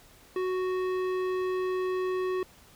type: tone with tanh clipping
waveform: sine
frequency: 370 Hz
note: F#4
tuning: in tune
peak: -29 dBFS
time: 0.36-2.43 s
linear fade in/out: 2 ms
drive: 15 dB
effects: pink hiss -56 dBFS RMS until 2.75 s